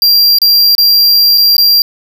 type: tone with dropouts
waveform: square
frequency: 4749 Hz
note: D8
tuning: 18 cents sharp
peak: -5 dBFS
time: 0.02-1.82 s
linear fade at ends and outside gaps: 1 ms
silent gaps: 0.386-0.417 / 0.751-0.781 / 1.376-1.38 / 1.567-1.581 s
effects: none